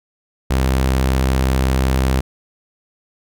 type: tone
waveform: sawtooth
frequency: 65.41 Hz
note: C2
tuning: in tune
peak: -10 dBFS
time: 0.5-2.21 s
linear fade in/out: 10 ms
effects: none